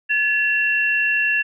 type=tone pair together; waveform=sine; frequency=1712.2 / 2718 Hz; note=A6 / F7; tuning=-48 / -48 cents; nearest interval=minor sixth; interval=800 cents; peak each=-19 dBFS; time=0.09-1.43 s; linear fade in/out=20 ms; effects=none